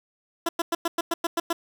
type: tone bursts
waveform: 15% pulse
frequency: 337.5 Hz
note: E4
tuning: 41 cents sharp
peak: -16 dBFS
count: 9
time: 0.46-1.53 s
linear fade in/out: 5 ms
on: 30 ms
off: 100 ms
effects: none